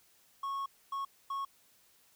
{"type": "tone bursts at uneven times", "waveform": "triangle", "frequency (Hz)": 1100, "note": "C#6", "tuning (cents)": -14, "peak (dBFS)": -32, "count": 3, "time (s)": [[0.43, 0.66], [0.92, 1.05], [1.3, 1.45]], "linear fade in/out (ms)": 5, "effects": ["white hiss -66 dBFS RMS until 2.15 s"]}